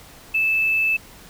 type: tone with hard clipping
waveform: triangle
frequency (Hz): 2627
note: E7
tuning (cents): -7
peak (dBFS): -17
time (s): 0.34-0.97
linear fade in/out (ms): 10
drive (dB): 3
effects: pink hiss -45 dBFS RMS until 1.29 s